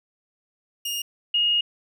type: tone pair in turn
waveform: sawtooth / sine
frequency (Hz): 2840 / 2863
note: F7 / F7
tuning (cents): +28 / +42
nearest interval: unison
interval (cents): 14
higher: second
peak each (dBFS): -23 / -18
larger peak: second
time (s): 0.85-1.02 / 1.34-1.61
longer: second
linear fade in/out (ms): 5
effects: none